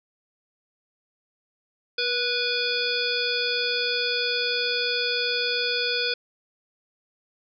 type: harmonic tone with a mistuned harmonic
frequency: 491.5 Hz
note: B4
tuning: 8 cents flat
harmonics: 1 / 3 / 5 / 7 / 9 / 10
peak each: -30 / -30 / -30 / -30 / -30 / -30 dBFS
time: 1.98-6.14 s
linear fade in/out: 5 ms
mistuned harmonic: 1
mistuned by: -27 cents
effects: none